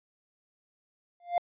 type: tone with exponential growth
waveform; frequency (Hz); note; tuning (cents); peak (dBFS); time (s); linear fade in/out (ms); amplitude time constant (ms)
triangle; 698.5; F5; 0; -18; 1.2-1.38; 2; 37
effects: resampled to 8000 Hz